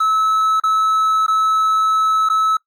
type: tone with dropouts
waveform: triangle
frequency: 1299 Hz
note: E6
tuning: 26 cents flat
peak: -11 dBFS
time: 0-2.57 s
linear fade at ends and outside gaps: 5 ms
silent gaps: 0.6-0.636 / 1.265-1.28 / 2.289-2.298 s
effects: noise-tail reverb RT60 0.1 s tail -22 dB re dry + Opus 32 kbps